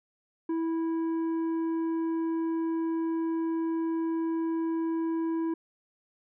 sine tone with tanh clipping, 327.7 Hz, E4, 10 cents flat, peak -28 dBFS, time 0.49-5.54 s, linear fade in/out 5 ms, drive 7 dB, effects none

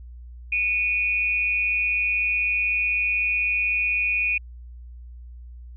sine tone with amplitude modulation, 2456 Hz, D#7, 23 cents flat, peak -17 dBFS, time 0.52-4.38 s, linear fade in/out 5 ms, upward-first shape sine, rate 202 Hz, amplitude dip 65%, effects added 60 Hz sine -38 dBFS peak until 5.76 s

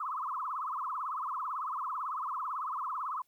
sine tone with vibrato, 1139 Hz, C#6, 47 cents sharp, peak -33 dBFS, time 0-3.22 s, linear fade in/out 5 ms, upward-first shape triangle, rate 18 Hz, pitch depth 280 cents each way, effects white hiss -74 dBFS RMS until 3.27 s

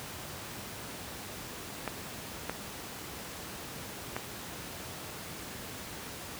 clicks, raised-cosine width 0.5 ms, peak -17 dBFS, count 3, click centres 1.877 / 2.496 / 4.165 s, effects pink hiss -42 dBFS RMS until 6.39 s + high-pass 80 Hz 12 dB/octave

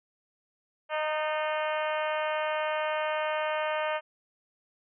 harmonic tone with a mistuned harmonic, 308.1 Hz, D#4, 17 cents flat, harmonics 2 / 3 / 4 / 5 / 6 / 7 / 8 / 9 / 10, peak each -30 / -34 / -36 / -38 / -40 / -41 / -42 / -43 / -44 dBFS, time 0.89-4.01 s, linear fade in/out 50 ms, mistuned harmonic 6, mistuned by -35 cents, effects none

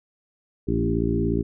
harmonic tone with a mistuned harmonic, 56.9 Hz, A#1, 41 cents flat, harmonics 1 / 2 / 3 / 4 / 5 / 6 / 7, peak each -28 / -28 / -28 / -28 / -28 / -28 / -28 dBFS, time 0.67-1.43 s, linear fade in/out 20 ms, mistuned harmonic 5, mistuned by +17 cents, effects none

